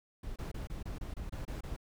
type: noise bursts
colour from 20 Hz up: brown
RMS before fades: -40 dBFS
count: 10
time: 0.23-1.764 s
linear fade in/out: 5 ms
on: 130 ms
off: 26 ms
effects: none